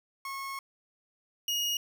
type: tone pair in turn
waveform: 30% pulse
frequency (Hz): 1091 / 2874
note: C#6 / F7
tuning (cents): -28 / +49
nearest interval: octave + perfect fourth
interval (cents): 1677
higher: second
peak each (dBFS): -33 / -25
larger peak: second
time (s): 0.25-0.59 / 1.48-1.77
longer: first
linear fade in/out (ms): 2
effects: none